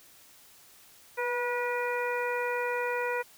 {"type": "harmonic tone with a mistuned harmonic", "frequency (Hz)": 484.3, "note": "B4", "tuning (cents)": -34, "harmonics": [1, 2, 3, 4, 5], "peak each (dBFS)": [-31, -34, -36, -37, -38], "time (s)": [1.17, 3.23], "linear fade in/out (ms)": 20, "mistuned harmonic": 1, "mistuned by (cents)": 20, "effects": ["white hiss -56 dBFS RMS until 3.37 s"]}